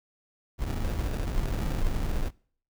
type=noise with sample-and-hold; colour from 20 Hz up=brown; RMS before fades=-28 dBFS; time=0.58-2.31 s; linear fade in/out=50 ms; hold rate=1050 Hz; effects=noise-tail reverb RT60 0.5 s tail -24 dB re dry